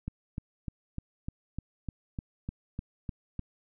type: click train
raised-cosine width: 5 ms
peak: -22 dBFS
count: 12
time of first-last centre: 0.08-3.393 s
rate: 3.32 Hz
effects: none